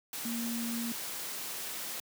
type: tone in noise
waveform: sine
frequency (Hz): 233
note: A#3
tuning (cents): -1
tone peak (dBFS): -33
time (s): 0.25-0.92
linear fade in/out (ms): 2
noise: white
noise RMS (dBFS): -39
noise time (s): 0.13-2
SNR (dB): +3
effects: high-pass 150 Hz 12 dB/octave